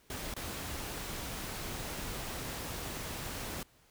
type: noise with dropouts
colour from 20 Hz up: pink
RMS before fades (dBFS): -40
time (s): 0.1-3.63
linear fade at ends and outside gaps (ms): 2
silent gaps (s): 0.34-0.364
effects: pink hiss -65 dBFS RMS until 3.9 s